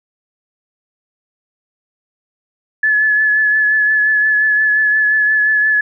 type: tone with vibrato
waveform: sine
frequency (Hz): 1717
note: A6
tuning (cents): -43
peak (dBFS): -10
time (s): 2.83-5.81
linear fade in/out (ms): 5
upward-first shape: triangle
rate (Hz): 5.7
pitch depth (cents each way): 27
effects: none